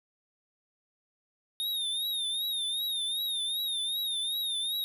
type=tone with vibrato; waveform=square; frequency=3685 Hz; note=A#7; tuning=21 cents flat; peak=-30 dBFS; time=1.6-4.84 s; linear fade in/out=0 ms; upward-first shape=triangle; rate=2.6 Hz; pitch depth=100 cents each way; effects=none